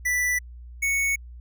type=tone pair in turn; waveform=square; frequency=1975.5 / 2217 Hz; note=B6 / C#7; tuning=0 / 0 cents; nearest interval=major second; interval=200 cents; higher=second; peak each=-22 dBFS; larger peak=neither; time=0.05-0.39 / 0.82-1.16 s; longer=neither; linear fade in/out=10 ms; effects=added 60 Hz sine -39 dBFS peak until 1.4 s